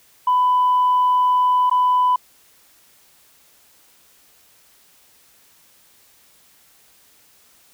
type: tone with dropouts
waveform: sine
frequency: 998 Hz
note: B5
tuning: 18 cents sharp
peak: -12 dBFS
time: 0.27-2.16 s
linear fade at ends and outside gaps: 5 ms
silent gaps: 1.698-1.712 s
effects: tanh soft clip ceiling -10 dBFS + white hiss -54 dBFS RMS until 7.73 s